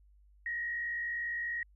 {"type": "tone with frequency modulation", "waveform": "sine", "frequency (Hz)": 1890, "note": "A#6", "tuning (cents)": 23, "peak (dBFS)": -33, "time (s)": [0.46, 1.63], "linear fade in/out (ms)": 2, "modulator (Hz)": 57.4, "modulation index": 0.62, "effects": ["added 50 Hz sine -59 dBFS peak until 1.75 s"]}